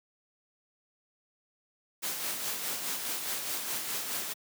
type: noise with tremolo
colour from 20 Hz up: white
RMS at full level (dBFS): -33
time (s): 2.02-4.34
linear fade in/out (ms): 20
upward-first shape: sine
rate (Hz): 4.8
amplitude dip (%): 40
effects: high-pass 150 Hz 12 dB/octave